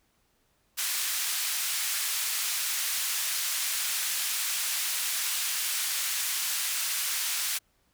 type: band-pass noise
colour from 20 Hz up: white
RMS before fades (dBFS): -30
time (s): 0.77-7.59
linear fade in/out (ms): 20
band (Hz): 1500 to 13000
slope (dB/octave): 12
effects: pink hiss -70 dBFS RMS until 7.93 s